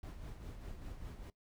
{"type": "noise with tremolo", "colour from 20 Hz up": "brown", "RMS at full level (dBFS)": -45, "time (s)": [0.03, 1.3], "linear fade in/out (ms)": 2, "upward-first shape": "sine", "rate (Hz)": 5, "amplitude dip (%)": 50, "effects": ["noise-tail reverb RT60 0.1 s tail -20 dB re dry"]}